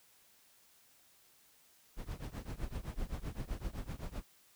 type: noise with tremolo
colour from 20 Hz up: brown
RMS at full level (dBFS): -37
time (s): 1.96-4.24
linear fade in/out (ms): 50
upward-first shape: triangle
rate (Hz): 7.8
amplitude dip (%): 100
effects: white hiss -66 dBFS RMS until 4.55 s